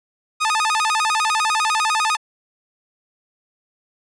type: tone with vibrato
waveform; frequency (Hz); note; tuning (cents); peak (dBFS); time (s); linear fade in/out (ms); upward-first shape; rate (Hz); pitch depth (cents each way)
sawtooth; 1046.5; C6; 0; -13; 0.4-2.17; 20; square; 10; 300
effects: resampled to 22050 Hz